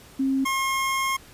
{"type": "tone pair in turn", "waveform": ["sine", "25% pulse"], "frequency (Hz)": [268.3, 1073.2], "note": ["C4", "C6"], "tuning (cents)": [44, 44], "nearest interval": "2 octaves", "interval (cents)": 2400, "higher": "second", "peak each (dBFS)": [-20, -19], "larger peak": "second", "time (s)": [[0.19, 0.45], [0.45, 1.17]], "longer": "second", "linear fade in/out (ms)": 10, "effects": ["pink hiss -49 dBFS RMS until 1.33 s", "resampled to 32000 Hz"]}